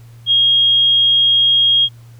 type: tone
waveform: sine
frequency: 3260 Hz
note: G#7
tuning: 33 cents flat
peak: -9 dBFS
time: 0.26-1.89 s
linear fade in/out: 50 ms
effects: added 117 Hz sine -37 dBFS peak until 2.19 s + pink hiss -52 dBFS RMS until 2.19 s